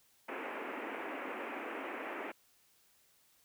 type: band-pass noise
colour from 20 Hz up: pink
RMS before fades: -42 dBFS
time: 0.28-2.32 s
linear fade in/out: 10 ms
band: 250 to 2600 Hz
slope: 48 dB/octave
effects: white hiss -69 dBFS RMS until 3.44 s